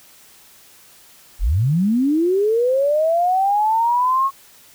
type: linear sweep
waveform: sine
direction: up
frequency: 30.87 to 1100 Hz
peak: -14 dBFS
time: 1.39-4.31 s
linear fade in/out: 50 ms
effects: white hiss -48 dBFS RMS until 4.74 s